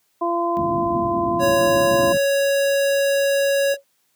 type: harmonic tone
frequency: 342.3 Hz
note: F4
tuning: 35 cents flat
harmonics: 1 / 2 / 3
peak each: -23 / -23 / -23 dBFS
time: 0.21-2.13 s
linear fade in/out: 10 ms
type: low-pass noise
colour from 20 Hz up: white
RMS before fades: -27 dBFS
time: 0.57-2.17 s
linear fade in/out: 0 ms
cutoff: 310 Hz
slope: 48 dB/octave
type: tone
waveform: square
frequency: 556 Hz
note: C#5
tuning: 5 cents sharp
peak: -17 dBFS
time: 1.39-3.77 s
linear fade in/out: 50 ms
type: tone with exponential decay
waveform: sine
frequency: 554.4 Hz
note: C#5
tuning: in tune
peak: -21 dBFS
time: 3.74-3.84 s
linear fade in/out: 2 ms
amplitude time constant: 20 ms
effects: white hiss -66 dBFS RMS until 4.15 s + high-pass 100 Hz 12 dB/octave